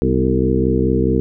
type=harmonic tone with a mistuned harmonic; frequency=64.7 Hz; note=C2; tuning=19 cents flat; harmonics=1 / 2 / 3 / 4 / 5 / 6 / 7; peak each=-21 / -21 / -21 / -21 / -21 / -21 / -21 dBFS; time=0.02-1.2 s; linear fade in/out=0 ms; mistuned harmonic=4; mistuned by=-53 cents; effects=none